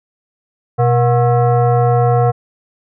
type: tone with frequency modulation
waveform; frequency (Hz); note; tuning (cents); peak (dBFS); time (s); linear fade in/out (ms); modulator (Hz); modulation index
sine; 123.47; B2; 0; -9; 0.78-2.32; 20; 601; 1.1
effects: none